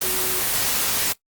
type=tone in noise; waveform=sine; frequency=370 Hz; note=F#4; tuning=in tune; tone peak=-31 dBFS; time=0.03-0.41 s; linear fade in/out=10 ms; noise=white; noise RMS=-22 dBFS; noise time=0.01-1.13 s; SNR=-12 dB; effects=noise-tail reverb RT60 0.1 s tail -18 dB re dry + Opus 24 kbps